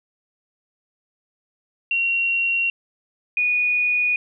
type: tone pair in turn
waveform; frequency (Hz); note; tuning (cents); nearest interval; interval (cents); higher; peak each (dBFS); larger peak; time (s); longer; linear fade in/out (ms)
sine; 2745 / 2463; F7 / D#7; -31 / -18; major second; 187; first; -18 / -17; second; 1.91-2.7 / 3.37-4.16; neither; 2
effects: none